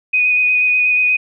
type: tone with vibrato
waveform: sine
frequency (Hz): 2489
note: D#7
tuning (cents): 0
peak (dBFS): -11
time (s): 0.13-1.17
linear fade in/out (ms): 10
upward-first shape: square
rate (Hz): 8.3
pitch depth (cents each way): 12
effects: none